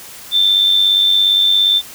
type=tone with amplitude modulation; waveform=sine; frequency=3555 Hz; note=A7; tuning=17 cents sharp; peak=-7 dBFS; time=0.31-1.82 s; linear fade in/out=50 ms; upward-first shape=sine; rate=97.3 Hz; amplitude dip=50%; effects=white hiss -35 dBFS RMS until 1.94 s